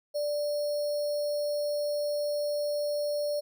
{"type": "tone with sample-and-hold", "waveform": "sine", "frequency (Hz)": 587.3, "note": "D5", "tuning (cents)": 0, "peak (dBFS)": -27, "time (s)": [0.14, 3.41], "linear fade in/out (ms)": 20, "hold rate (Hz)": 4900, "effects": []}